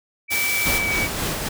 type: tone with pitch glide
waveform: sine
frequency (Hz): 2308 to 2275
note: D7 to C#7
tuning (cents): -31 to +44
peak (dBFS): -21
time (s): 0.28-1.09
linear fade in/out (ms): 50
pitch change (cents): -25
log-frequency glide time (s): 0.8-0.92
type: noise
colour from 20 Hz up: white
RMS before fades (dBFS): -25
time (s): 0.3-0.79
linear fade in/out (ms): 20
type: noise with tremolo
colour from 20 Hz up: pink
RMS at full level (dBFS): -24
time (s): 0.65-1.49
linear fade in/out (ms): 10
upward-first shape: sine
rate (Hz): 3.7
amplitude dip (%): 35
effects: none